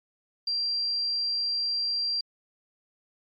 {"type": "tone", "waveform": "sine", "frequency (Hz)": 4734, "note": "D8", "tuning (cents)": 13, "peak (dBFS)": -25, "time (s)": [0.47, 2.21], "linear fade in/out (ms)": 5, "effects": ["MP3 32 kbps"]}